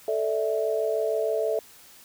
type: chord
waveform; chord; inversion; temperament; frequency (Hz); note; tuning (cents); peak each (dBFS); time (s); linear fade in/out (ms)
sine; A suspended fourth; none; equal with one note detuned; 440 / 587.3 / 653.6; A4 / D5 / E5; 0 / 0 / -15; -26 / -30 / -27; 0.08-1.59; 2
effects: white hiss -51 dBFS RMS until 2.04 s